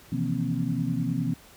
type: tone cluster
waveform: sine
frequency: 127.1 / 160 / 170.2 / 238.3 / 267.3 Hz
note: C3 / D#3 / F3 / A#3 / C4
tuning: -50 / +49 / -44 / +38 / +37 cents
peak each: -31 dBFS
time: 0.12-1.34 s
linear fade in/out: 5 ms
effects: pink hiss -52 dBFS RMS until 1.56 s